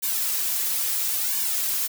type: noise with flanger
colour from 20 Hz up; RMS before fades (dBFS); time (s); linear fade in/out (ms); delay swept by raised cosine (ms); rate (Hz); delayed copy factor
blue; -25; 0.02-1.88; 20; 1.5 to 5; 0.74; -0.95
effects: none